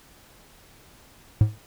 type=tone with exponential decay; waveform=triangle; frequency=106.7 Hz; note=G#2; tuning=47 cents sharp; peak=-8 dBFS; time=1.41-1.58 s; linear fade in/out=0 ms; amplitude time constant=35 ms; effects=pink hiss -53 dBFS RMS until 1.66 s